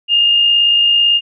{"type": "tone with amplitude modulation", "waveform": "sine", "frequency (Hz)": 2826, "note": "F7", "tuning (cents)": 20, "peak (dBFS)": -7, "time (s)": [0.08, 1.21], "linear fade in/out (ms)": 50, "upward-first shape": "sine", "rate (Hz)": 58, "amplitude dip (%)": 30, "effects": []}